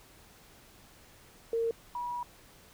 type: tone pair in turn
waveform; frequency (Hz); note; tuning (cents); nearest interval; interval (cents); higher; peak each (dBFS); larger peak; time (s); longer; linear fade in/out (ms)
sine; 458.9 / 968.2; A#4 / B5; -27 / -35; octave + minor second; 1292; second; -27 / -33; first; 1.53-1.71 / 1.95-2.23; second; 2
effects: pink hiss -57 dBFS RMS until 2.73 s